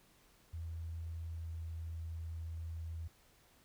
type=tone with pitch glide; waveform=sine; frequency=82.41 to 81.94 Hz; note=E2 to E2; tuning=0 to -10 cents; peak=-40 dBFS; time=0.53-3.08 s; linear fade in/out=10 ms; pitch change=-10 cents; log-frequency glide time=1.28-1.63 s; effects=pink hiss -67 dBFS RMS until 3.64 s